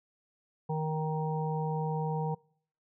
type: harmonic tone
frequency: 156.3 Hz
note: D#3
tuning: 8 cents sharp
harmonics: 1 / 3 / 5 / 6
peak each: -31 / -36 / -38 / -39 dBFS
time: 0.69-2.35 s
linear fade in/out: 10 ms
effects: noise-tail reverb RT60 0.6 s tail -26 dB re dry